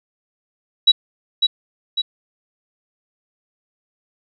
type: tone with echo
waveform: sine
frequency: 3900 Hz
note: B7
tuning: 23 cents flat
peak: -7 dBFS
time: 0.87-0.92 s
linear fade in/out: 10 ms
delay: 550 ms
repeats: 2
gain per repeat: -5 dB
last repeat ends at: 2.02 s
effects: none